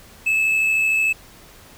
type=tone with amplitude modulation; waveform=triangle; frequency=2606 Hz; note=E7; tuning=20 cents flat; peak=-13 dBFS; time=0.26-1.13 s; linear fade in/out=10 ms; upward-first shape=sine; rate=73.2 Hz; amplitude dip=30%; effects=pink hiss -46 dBFS RMS until 1.77 s